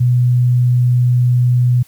sine tone, 123.47 Hz, B2, in tune, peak -9 dBFS, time 0-1.83 s, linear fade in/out 10 ms, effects white hiss -49 dBFS RMS until 1.87 s

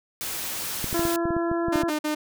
white noise, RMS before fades -31 dBFS, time 0.21-1.16 s, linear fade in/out 0 ms
clicks, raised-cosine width 3 ms, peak -17 dBFS, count 11, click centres 0.843 / 0.929 / 0.994 / 1.053 / 1.255 / 1.306 / 1.366 / 1.515 / 1.684 / 1.757 / 1.835 s
harmonic tone, 338.3 Hz, E4, 45 cents sharp, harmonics 1 / 2 / 3 / 4 / 5, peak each -24 / -30 / -34 / -36 / -38 dBFS, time 0.94-1.9 s, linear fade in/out 5 ms
sawtooth tone bursts, 303.2 Hz, D#4, 45 cents flat, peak -20 dBFS, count 3, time 1.72-2.15 s, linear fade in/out 10 ms, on 110 ms, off 50 ms
effects none

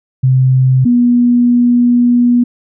sine tone pair in turn, 130 / 242.3 Hz, C3 / B3, -11 / -33 cents, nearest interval major seventh, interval 1078 cents, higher second, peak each -6 dBFS, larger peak neither, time 0.23-0.85 / 0.85-2.44 s, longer second, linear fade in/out 10 ms, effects none

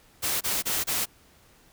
white noise bursts, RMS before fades -27 dBFS, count 4, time 0.22-1.058 s, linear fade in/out 20 ms, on 190 ms, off 26 ms, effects pink hiss -58 dBFS RMS until 1.72 s

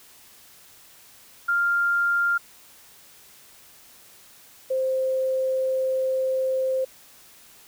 sine tone pair in turn, 1396.9 / 523.2 Hz, F6 / C5, 0 / 0 cents, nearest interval octave + perfect fourth, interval 1700 cents, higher first, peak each -19 / -21 dBFS, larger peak first, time 1.48-2.38 / 4.7-6.85 s, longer second, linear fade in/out 10 ms, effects white hiss -51 dBFS RMS until 7.67 s

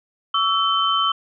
sine tone cluster, 1135 / 1318 / 3078 Hz, C#6 / E6 / G7, +41 / -1 / -32 cents, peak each -21 dBFS, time 0.34-1.12 s, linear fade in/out 5 ms, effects none

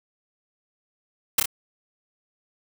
white noise with echo, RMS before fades -17 dBFS, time 1.38-1.4 s, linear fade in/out 5 ms, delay 29 ms, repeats 2, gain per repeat -4 dB, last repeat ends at 1.458 s, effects none

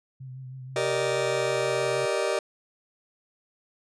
sine tone with vibrato, 130 Hz, C3, 11 cents flat, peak -37 dBFS, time 0.2-2.06 s, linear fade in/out 10 ms, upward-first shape sine, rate 6.3 Hz, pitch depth 35 cents each way
40% pulse chord, Eb major seventh, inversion first, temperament just, 388.9 / 466.7 / 583.4 / 622.3 Hz, G4 / Bb4 / D5 / Eb5, -14 / +2 / -12 / 0 cents, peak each -29 dBFS, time 0.76-2.39 s, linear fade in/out 2 ms
effects resampled to 22050 Hz

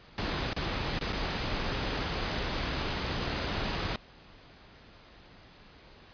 pink noise with dropouts, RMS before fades -32 dBFS, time 0.18-3.96 s, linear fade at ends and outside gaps 1 ms, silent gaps 0.532-0.564 / 0.99-1.011 / 1.125-1.129 s, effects pink hiss -54 dBFS RMS until 6.13 s + resampled to 11025 Hz

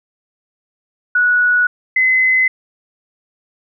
sine tone pair in turn, 1467 / 2038 Hz, F#6 / C7, -15 / -46 cents, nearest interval tritone, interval 569 cents, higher second, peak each -10 dBFS, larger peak neither, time 1.15-1.67 / 1.96-2.48 s, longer neither, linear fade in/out 5 ms, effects none

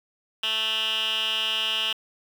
10% pulse tone with band-pass filter, 220 Hz, A3, in tune, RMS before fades -26 dBFS, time 0.43-1.93 s, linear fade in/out 5 ms, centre 2900 Hz, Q 7.6, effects 7-bit

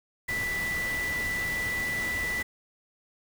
sine tone in noise, 1975.5 Hz, B6, in tune, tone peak -28 dBFS, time 0.28-2.43 s, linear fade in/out 10 ms, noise pink, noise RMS -37 dBFS, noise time 0.28-2.43 s, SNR +6 dB, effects none

